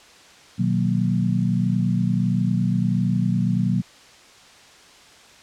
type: chord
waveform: sine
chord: B major seventh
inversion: none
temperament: equal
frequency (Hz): 123.47 / 155.56 / 185 / 233.1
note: B2 / D#3 / F#3 / A#3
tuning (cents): 0 / 0 / 0 / 0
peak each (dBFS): -23 / -27 / -21 / -26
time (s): 0.58-3.82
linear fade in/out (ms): 20
effects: white hiss -48 dBFS RMS until 5.42 s + low-pass 6000 Hz 12 dB/octave